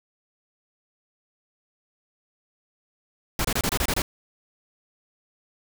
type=noise bursts; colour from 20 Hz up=pink; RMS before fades=-24 dBFS; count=8; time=3.39-4.02 s; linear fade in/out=2 ms; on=56 ms; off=26 ms; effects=none